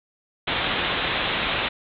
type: low-pass noise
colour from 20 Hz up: white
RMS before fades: -25 dBFS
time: 0.47-1.69 s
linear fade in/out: 10 ms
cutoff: 3800 Hz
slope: 96 dB/octave
effects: none